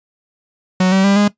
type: tone with pitch steps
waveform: 45% pulse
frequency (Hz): 185 / 191.63 / 198.51 / 205.6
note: F#3 / G3 / G3 / G#3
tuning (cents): 0 / -39 / +22 / -17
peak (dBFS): -10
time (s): 0.8-1.28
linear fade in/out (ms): 5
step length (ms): 120
effects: noise-tail reverb RT60 0.1 s tail -17 dB re dry + resampled to 16000 Hz